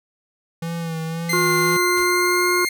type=tone with vibrato; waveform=square; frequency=164.7 Hz; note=E3; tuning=1 cent flat; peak=-25 dBFS; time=0.62-1.77 s; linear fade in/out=5 ms; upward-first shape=sine; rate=1.9 Hz; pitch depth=39 cents each way
type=tone with pitch glide; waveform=sawtooth; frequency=2079 to 2118 Hz; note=C7 to C7; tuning=-12 to +21 cents; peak=-17 dBFS; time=1.29-2.69 s; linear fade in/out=5 ms; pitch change=+33 cents; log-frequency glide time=1.79-2.51 s
type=harmonic tone; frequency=357.1 Hz; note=F4; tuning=39 cents sharp; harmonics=1 / 3 / 4; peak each=-20 / -22 / -25 dBFS; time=1.33-2.65 s; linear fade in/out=2 ms
type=noise with exponential decay; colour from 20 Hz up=pink; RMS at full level=-35 dBFS; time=1.97-2.24 s; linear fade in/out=1 ms; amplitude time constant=57 ms
effects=none